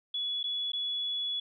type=tone with dropouts; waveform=sine; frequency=3398 Hz; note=G#7; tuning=39 cents sharp; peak=-30 dBFS; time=0.14-1.4 s; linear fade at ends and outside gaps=5 ms; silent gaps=0.431-0.439 / 0.72-0.732 s; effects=none